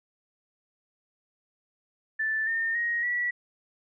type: tone with pitch steps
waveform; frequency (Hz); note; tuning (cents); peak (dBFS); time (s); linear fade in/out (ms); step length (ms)
sine; 1760 / 1818.9 / 1879.8 / 1942.7; A6 / A#6 / A#6 / B6; 0 / -43 / +14 / -29; -25; 2.19-3.31; 10; 280
effects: none